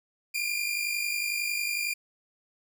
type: tone pair together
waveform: sawtooth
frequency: 2376 / 2427 Hz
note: D7 / D#7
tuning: +20 / -44 cents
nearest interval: unison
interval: 36 cents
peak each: -28 / -27 dBFS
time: 0.34-1.94 s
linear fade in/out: 10 ms
effects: none